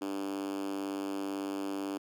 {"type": "tone with high-pass filter", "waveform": "5% pulse", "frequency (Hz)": 98, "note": "G2", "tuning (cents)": 0, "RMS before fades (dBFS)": -36, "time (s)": [0.01, 1.98], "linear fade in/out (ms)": 10, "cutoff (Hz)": 300, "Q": 5.6, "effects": []}